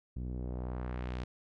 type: tone with low-pass filter sweep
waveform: sawtooth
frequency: 61.9 Hz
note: B1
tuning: 5 cents sharp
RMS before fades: -38 dBFS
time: 0.16-1.24 s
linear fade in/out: 5 ms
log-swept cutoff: 210 to 4500 Hz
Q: 1
effects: none